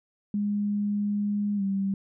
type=tone with pitch glide; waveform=sine; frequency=205.5 to 195.54 Hz; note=G#3 to G3; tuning=-18 to -4 cents; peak=-24 dBFS; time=0.34-1.94 s; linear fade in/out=2 ms; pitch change=-86 cents; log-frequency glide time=1.56-1.62 s; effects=none